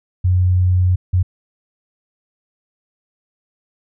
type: tone bursts at uneven times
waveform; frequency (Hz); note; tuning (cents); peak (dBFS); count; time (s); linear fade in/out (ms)
sine; 91; F#2; -28; -11; 2; 0.24-0.96 / 1.13-1.23; 10
effects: none